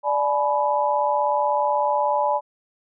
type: chord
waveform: sine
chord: G# diminished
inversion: second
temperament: equal with one note detuned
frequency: 587.3 / 851.5 / 987.8 Hz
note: D5 / G#5 / B5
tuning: 0 / +43 / 0 cents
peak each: -23 / -22 / -23 dBFS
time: 0.03-2.41 s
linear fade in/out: 50 ms
effects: none